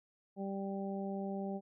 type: harmonic tone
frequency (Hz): 196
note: G3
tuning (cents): 0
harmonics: 1 / 2 / 3 / 4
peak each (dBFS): -38 / -43 / -45 / -46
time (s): 0.36-1.61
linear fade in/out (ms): 50
effects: none